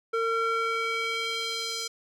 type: tone with band-pass filter sweep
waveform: square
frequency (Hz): 455.1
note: A#4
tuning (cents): -42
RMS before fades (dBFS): -29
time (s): 0.13-1.88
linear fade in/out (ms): 10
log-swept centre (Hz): 990 to 5400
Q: 1.7
effects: none